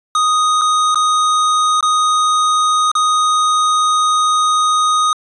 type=tone with dropouts; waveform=square; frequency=1244.5 Hz; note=D#6; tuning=in tune; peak=-12 dBFS; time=0.15-5.13 s; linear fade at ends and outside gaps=2 ms; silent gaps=0.613-0.617 / 0.946-0.956 / 1.808-1.827 / 2.916-2.952 s; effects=resampled to 22050 Hz